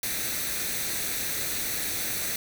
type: noise with comb filter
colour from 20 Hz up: white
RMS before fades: -30 dBFS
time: 0.03-2.36 s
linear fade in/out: 2 ms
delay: 0.49 ms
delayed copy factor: +0.55
effects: none